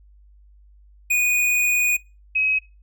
square / sine tone pair in turn, 2469 / 2546 Hz, D#7 / D#7, -14 / +39 cents, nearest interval minor second, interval 53 cents, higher second, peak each -17 dBFS, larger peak neither, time 1.1-1.97 / 2.35-2.59 s, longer first, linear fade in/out 10 ms, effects noise-tail reverb RT60 0.3 s tail -25 dB re dry + added 50 Hz sine -48 dBFS peak until 2.82 s

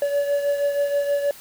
triangle beating tone pair, 570 / 576.3 Hz, C#5 / D5, +48 / -33 cents, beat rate 6.3 Hz, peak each -18 / -26 dBFS, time 0.02-1.31 s, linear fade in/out 2 ms, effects white hiss -44 dBFS RMS until 1.4 s

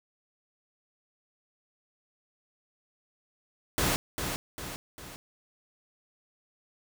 pink noise with echo, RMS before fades -27 dBFS, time 3.78-3.96 s, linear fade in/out 0 ms, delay 400 ms, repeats 3, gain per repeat -6 dB, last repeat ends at 5.16 s, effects none

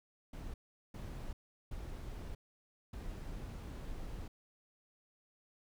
brown noise bursts at uneven times, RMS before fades -44 dBFS, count 4, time 0.33-0.54 / 0.94-1.33 / 1.71-2.35 / 2.93-4.28 s, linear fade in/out 5 ms, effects none

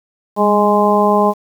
harmonic tone with a mistuned harmonic, 207.8 Hz, G#3, 1 cent sharp, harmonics 1 / 2 / 3 / 4 / 5, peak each -16 / -16 / -16 / -16 / -16 dBFS, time 0.36-1.34 s, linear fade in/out 50 ms, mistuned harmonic 1, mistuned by -34 cents, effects 7-bit

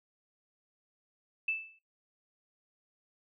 sine tone with exponential decay, 2637 Hz, E7, in tune, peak -26 dBFS, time 1.48-1.79 s, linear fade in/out 5 ms, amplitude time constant 67 ms, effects noise-tail reverb RT60 0.2 s tail -23 dB re dry

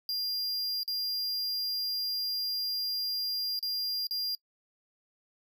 square tone with dropouts, 4800 Hz, D8, 37 cents sharp, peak -30 dBFS, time 0.09-4.35 s, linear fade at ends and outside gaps 1 ms, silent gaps 0.832-0.878 / 3.591-3.627 / 4.069-4.109 s, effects noise-tail reverb RT60 0.1 s tail -25 dB re dry

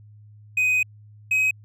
triangle tone pair in turn, 2505 / 2534 Hz, D#7 / D#7, +11 / +31 cents, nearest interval unison, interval 20 cents, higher second, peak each -16 dBFS, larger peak neither, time 0.57-0.83 / 1.31-1.51 s, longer first, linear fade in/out 5 ms, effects added 105 Hz sine -45 dBFS peak until 1.64 s

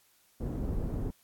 pink low-pass noise, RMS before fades -33 dBFS, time 0.4-1.11 s, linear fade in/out 10 ms, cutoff 330 Hz, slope 12 dB/octave, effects white hiss -66 dBFS RMS until 1.23 s + AAC 64 kbps

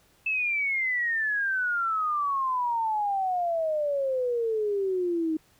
sine exponential sweep, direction down, 2637 to 311.1 Hz, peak -24 dBFS, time 0.26-5.37 s, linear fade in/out 5 ms, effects pink hiss -62 dBFS RMS until 5.59 s

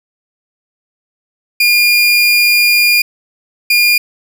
30% pulse tone pair in turn, 2419 / 2419 Hz, D#7 / D#7, -49 / -49 cents, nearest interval unison, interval 0 cents, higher neither, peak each -5 dBFS, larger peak neither, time 1.6-3.02 / 3.7-3.98 s, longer first, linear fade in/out 5 ms, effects none

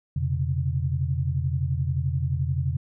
sine tone cluster, 86 / 128 / 139.5 Hz, F2 / C3 / C#3, -26 / -38 / +11 cents, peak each -27 dBFS, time 0.16-2.77 s, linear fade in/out 5 ms, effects none

